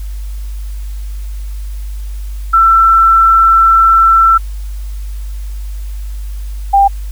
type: tone pair in turn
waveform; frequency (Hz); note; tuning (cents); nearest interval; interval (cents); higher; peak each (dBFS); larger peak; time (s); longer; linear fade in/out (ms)
sine; 1339 / 794.2; E6 / G5; +27 / +22; major sixth; 905; first; -4; neither; 2.53-4.38 / 6.73-6.88; first; 10
effects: added 50 Hz sine -19 dBFS peak until 7.11 s + white hiss -42 dBFS RMS until 7.11 s